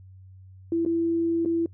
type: tone with dropouts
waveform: sine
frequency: 333.7 Hz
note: E4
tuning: 21 cents sharp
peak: -21 dBFS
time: 0.72-1.66 s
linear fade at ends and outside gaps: 2 ms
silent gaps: 0.851-0.861 / 1.45-1.458 s
effects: noise-tail reverb RT60 0.1 s tail -23 dB re dry + added 94 Hz sine -45 dBFS peak until 1.73 s